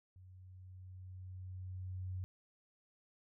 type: tone with level ramp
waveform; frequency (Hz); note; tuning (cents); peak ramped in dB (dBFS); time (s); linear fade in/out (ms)
sine; 92.5; F#2; 0; -55 to -38; 0.16-2.24; 0
effects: none